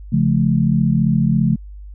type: chord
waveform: sine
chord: Db augmented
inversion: none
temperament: just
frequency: 138.59 / 173.24 / 216.5 Hz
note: Db3 / F3 / A3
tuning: 0 / -14 / -28 cents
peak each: -17 dBFS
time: 0.12-1.56 s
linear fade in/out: 10 ms
effects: added 50 Hz sine -32 dBFS peak until 1.94 s